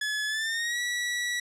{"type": "tone with pitch glide", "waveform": "sawtooth", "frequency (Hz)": [1709, 1940.6], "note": ["G#6", "B6"], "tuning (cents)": [49, -31], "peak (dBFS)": -24, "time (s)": [0.01, 1.4], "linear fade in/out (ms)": 5, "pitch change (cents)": 220, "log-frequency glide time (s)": [0.27, 0.8], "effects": ["low-pass 9000 Hz 12 dB/octave"]}